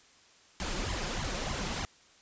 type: noise with flanger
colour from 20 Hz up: pink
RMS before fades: -34 dBFS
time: 0.6-1.85 s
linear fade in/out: 0 ms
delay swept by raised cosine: 0.94 to 5.74 ms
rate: 3.3 Hz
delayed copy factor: +0.85
effects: white hiss -60 dBFS RMS until 2.21 s + resampled to 16000 Hz